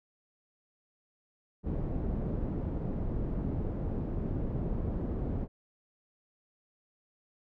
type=low-pass noise; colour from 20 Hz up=pink; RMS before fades=-33 dBFS; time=1.63-5.48 s; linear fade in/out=50 ms; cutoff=370 Hz; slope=12 dB/octave; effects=none